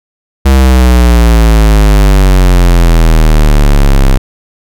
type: exponential sweep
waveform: square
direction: down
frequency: 67.6 to 32.7 Hz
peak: -3 dBFS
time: 0.45-4.18 s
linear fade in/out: 10 ms
effects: none